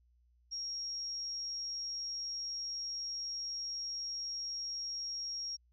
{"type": "tone", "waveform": "sine", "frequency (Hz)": 5588, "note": "F8", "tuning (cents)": 0, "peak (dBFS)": -37, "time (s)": [0.51, 5.57], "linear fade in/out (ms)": 20, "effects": ["added 60 Hz sine -66 dBFS peak until 5.72 s"]}